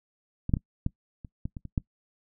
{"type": "clicks", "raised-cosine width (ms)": 5, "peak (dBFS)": [-17, -9, -20, -14, -28, -20, -25, -27, -13], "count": 9, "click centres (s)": [0.494, 0.538, 0.569, 0.864, 1.248, 1.455, 1.568, 1.653, 1.778], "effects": ["noise-tail reverb RT60 0.1 s tail -22 dB re dry"]}